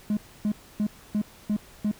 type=tone bursts; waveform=triangle; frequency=209.9 Hz; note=G#3; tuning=19 cents sharp; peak=-19 dBFS; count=6; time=0.1-1.914 s; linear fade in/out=2 ms; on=69 ms; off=280 ms; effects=tanh soft clip ceiling -16 dBFS + pink hiss -51 dBFS RMS until 1.99 s